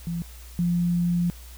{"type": "tone pair in turn", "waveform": "sine", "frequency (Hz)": [169.7, 174.07], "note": ["F3", "F3"], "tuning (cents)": [-49, -5], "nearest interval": "unison", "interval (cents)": 44, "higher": "second", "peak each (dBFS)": [-26, -20], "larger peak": "second", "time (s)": [[0.07, 0.22], [0.59, 1.3]], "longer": "second", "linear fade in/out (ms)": 0, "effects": ["added 60 Hz sine -41 dBFS peak until 1.57 s", "white hiss -49 dBFS RMS until 1.57 s"]}